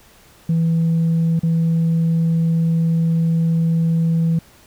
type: tone with dropouts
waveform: sine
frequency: 164.8 Hz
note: E3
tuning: in tune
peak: -12 dBFS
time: 0.49-4.39 s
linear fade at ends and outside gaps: 5 ms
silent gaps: 1.394-1.432 s
effects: tanh soft clip ceiling -12 dBFS + pink hiss -49 dBFS RMS until 4.66 s